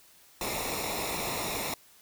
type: noise with comb filter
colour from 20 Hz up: pink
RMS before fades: -33 dBFS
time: 0.41-1.74 s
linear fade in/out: 2 ms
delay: 0.64 ms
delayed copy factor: -0.75
effects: white hiss -58 dBFS RMS until 2.01 s